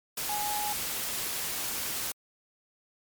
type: tone in noise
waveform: sine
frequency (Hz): 833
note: G#5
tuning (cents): +5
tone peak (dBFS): -31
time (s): 0.29-0.73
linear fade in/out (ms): 5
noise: white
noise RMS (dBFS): -33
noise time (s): 0.17-2.12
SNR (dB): -1
effects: MP3 96 kbps